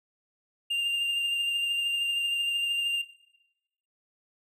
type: tone with vibrato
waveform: triangle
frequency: 2794 Hz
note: F7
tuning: in tune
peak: -24 dBFS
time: 0.7-3.02 s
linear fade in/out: 10 ms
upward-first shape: sine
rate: 13 Hz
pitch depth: 12 cents each way
effects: noise-tail reverb RT60 0.9 s tail -18 dB re dry